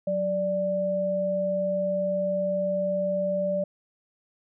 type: tone pair together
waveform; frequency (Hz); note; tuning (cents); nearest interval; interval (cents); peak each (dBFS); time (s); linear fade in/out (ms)
sine; 184.99 / 587.3; F#3 / D5; 0 / 0; octave + minor sixth; 2000; -31 / -24; 0.07-3.64; 5
effects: none